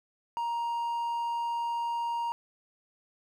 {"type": "tone", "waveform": "triangle", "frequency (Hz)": 938, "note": "A#5", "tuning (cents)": 11, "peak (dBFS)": -27, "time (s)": [0.37, 2.32], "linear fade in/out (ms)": 0, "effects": []}